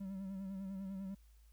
triangle tone with vibrato, 193 Hz, G3, 27 cents flat, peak -39 dBFS, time 0-1.15 s, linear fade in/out 10 ms, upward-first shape sine, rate 10 Hz, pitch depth 45 cents each way, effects added 54 Hz sine -60 dBFS peak until 1.52 s + white hiss -75 dBFS RMS until 1.52 s

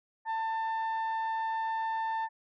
sine tone pair together, 893 / 1786 Hz, A5 / A6, +25 / +25 cents, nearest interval octave, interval 1200 cents, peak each -28 / -37 dBFS, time 0.25-2.29 s, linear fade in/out 50 ms, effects tanh soft clip ceiling -27 dBFS

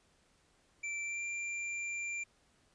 square tone with pitch glide, 2340 to 2370 Hz, D7 to D7, -7 to +15 cents, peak -37 dBFS, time 0.83-2.24 s, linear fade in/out 10 ms, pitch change +22 cents, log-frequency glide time 1.03-1.24 s, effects pink hiss -70 dBFS RMS until 2.74 s + resampled to 22050 Hz

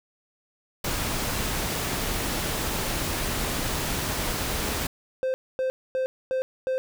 pink noise, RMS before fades -28 dBFS, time 0.84-4.87 s, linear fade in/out 5 ms
triangle tone bursts, 520 Hz, C5, 11 cents flat, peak -21 dBFS, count 5, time 5.23-6.78 s, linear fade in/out 0 ms, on 110 ms, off 250 ms
effects none

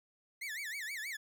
40% pulse tone with vibrato, 1975.5 Hz, B6, in tune, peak -38 dBFS, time 0.41-1.17 s, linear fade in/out 10 ms, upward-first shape sine, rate 6.3 Hz, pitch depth 260 cents each way, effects none

